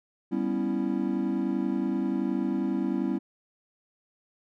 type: chord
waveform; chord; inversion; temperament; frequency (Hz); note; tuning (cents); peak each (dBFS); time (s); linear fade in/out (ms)
triangle; C# half-diminished seventh; second; equal; 196 / 246.9 / 277.2 / 329.6; G3 / B3 / C#4 / E4; 0 / 0 / 0 / 0; -29; 0.31-3.19; 20
effects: none